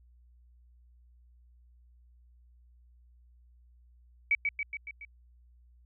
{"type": "tone with echo", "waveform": "sine", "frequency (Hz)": 2275, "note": "C#7", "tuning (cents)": 44, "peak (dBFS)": -22, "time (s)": [4.31, 4.35], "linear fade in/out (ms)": 2, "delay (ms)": 140, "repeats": 5, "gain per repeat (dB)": -4, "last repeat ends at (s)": 5.05, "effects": ["added 60 Hz sine -57 dBFS peak until 5.85 s"]}